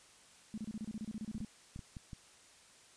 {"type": "tone bursts", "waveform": "sine", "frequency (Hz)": 216.5, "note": "A3", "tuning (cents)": -28, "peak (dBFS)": -38, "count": 14, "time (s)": [0.54, 1.448], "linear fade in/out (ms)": 0, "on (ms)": 37, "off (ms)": 30}
{"type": "clicks", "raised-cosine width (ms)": 5, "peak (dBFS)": -33, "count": 6, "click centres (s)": [1.351, 1.405, 1.761, 1.792, 1.968, 2.132]}
{"effects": ["white hiss -61 dBFS RMS until 2.96 s", "resampled to 22050 Hz"]}